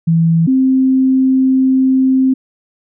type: tone pair in turn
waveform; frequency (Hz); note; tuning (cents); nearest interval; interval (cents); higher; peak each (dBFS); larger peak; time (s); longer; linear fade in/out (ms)
sine; 164.81 / 262.3; E3 / C4; 0 / +4; minor sixth; 804; second; -8; neither; 0.07-0.47 / 0.47-2.34; second; 10
effects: none

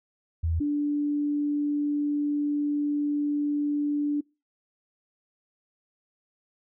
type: tone pair in turn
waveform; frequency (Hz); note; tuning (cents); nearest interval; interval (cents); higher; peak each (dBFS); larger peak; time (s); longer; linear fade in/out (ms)
sine; 82.41 / 292.2; E2 / D4; 0 / -9; octave + minor seventh; 2191; second; -23; neither; 0.43-0.6 / 0.6-4.21; second; 10
effects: noise-tail reverb RT60 0.3 s tail -26 dB re dry

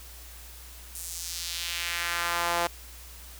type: tone with high-pass filter sweep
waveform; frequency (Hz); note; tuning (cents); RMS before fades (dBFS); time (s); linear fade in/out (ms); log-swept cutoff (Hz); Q
sawtooth; 171.9; F3; -27; -31; 0.95-2.67; 2; 9200 to 670; 1.4
effects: added 60 Hz sine -46 dBFS peak until 3.39 s + white hiss -48 dBFS RMS until 3.39 s

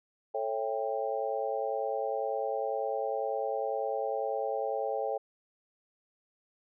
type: chord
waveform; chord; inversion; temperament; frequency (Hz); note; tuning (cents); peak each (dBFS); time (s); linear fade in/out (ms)
sine; A dominant seventh; none; just; 440 / 550 / 660 / 792; A4 / C#5 / E5 / G5; 0 / -14 / +2 / +18; -35 / -34 / -37 / -35; 0.34-5.18; 10
effects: none

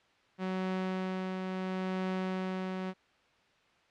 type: tone with tremolo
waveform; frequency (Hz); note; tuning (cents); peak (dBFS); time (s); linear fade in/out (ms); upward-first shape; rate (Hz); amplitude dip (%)
sawtooth; 186.9; F#3; +18; -27; 0.38-2.94; 50; triangle; 0.73; 35
effects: white hiss -66 dBFS RMS until 3.9 s + low-pass 3000 Hz 12 dB/octave

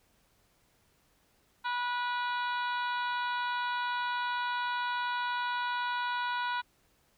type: harmonic tone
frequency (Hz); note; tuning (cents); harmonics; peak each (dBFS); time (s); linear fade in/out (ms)
487.9; B4; -21; 2 / 3 / 4 / 5 / 6 / 7 / 8 / 9; -32 / -35 / -47 / -45 / -48 / -47 / -43 / -54; 1.64-6.62; 20
effects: pink hiss -69 dBFS RMS until 7.17 s

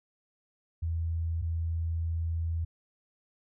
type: tone pair in turn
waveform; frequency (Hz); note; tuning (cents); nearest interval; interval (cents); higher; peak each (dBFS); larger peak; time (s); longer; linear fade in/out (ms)
sine; 82.6 / 82.6; E2 / E2; +4 / +4; unison; 0; neither; -28; neither; 0.82-1.42 / 1.42-2.65; second; 10
effects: none

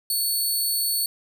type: tone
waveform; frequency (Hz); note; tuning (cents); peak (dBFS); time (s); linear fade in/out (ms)
10% pulse; 4435; C#8; 0; -15; 0.1-1.06; 2
effects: none

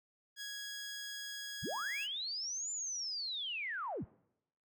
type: tone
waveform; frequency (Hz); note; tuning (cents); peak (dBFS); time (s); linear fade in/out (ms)
15% pulse; 1661.2; G#6; 0; -35; 0.36-2.08; 50
type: linear two-way sweep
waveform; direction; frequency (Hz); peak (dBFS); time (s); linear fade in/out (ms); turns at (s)
sine; up then down; 31.44 to 7170 to 31.44; -37; 1.62-4.05; 20; 2.71
effects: noise-tail reverb RT60 0.8 s tail -22 dB re dry

